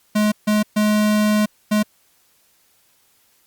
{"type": "tone bursts at uneven times", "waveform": "square", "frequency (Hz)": 211.4, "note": "G#3", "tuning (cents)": 31, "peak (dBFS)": -15, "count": 4, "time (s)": [[0.15, 0.32], [0.47, 0.63], [0.76, 1.46], [1.71, 1.83]], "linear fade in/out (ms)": 10, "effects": ["white hiss -59 dBFS RMS until 3.46 s", "Opus 48 kbps"]}